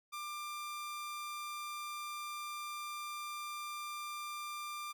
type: tone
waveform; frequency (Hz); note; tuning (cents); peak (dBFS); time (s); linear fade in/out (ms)
sawtooth; 1190; D6; +22; -37; 0.12-4.93; 20
effects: none